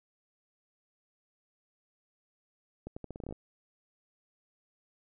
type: accelerating click train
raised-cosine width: 2 ms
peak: -27 dBFS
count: 11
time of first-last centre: 2.87-3.325 s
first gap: 95 ms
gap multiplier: 0.82
effects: none